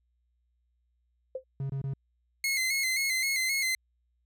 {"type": "tone with exponential decay", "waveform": "sine", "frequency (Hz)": 520, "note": "C5", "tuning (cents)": -11, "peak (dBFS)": -28, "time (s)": [1.35, 1.44], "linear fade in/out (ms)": 5, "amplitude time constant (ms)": 19}
{"type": "tone bursts", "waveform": "triangle", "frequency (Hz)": 136.5, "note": "C#3", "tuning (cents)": -26, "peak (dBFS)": -28, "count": 3, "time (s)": [1.6, 1.936], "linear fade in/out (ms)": 2, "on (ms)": 96, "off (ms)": 24}
{"type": "tone with vibrato", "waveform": "sawtooth", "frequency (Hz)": 2116, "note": "C7", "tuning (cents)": 19, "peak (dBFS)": -23, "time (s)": [2.44, 3.75], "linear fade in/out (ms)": 2, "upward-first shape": "square", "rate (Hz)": 3.8, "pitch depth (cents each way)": 46}
{"effects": ["added 60 Hz sine -70 dBFS peak until 4.25 s"]}